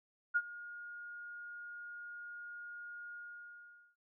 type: tone with ADSR envelope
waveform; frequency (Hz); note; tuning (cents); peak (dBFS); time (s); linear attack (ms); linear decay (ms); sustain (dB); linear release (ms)
sine; 1428; F6; +38; -26; 0.34-3.96; 22; 50; -19; 820
effects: none